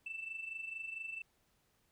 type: tone with amplitude modulation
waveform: sine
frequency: 2656 Hz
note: E7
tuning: 12 cents sharp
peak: -37 dBFS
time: 0.06-1.22 s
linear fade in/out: 5 ms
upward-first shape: sine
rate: 24.4 Hz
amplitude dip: 70%
effects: tanh soft clip ceiling -35 dBFS + pink hiss -75 dBFS RMS until 1.91 s